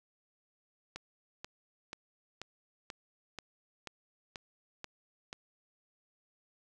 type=click train; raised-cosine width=0.2 ms; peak=-24 dBFS; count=10; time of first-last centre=0.96-5.329 s; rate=2.06 Hz; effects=none